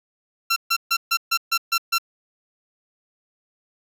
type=tone bursts; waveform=15% pulse; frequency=1358 Hz; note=F6; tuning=49 cents flat; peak=-11 dBFS; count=8; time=0.5-1.984 s; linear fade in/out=10 ms; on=63 ms; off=140 ms; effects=none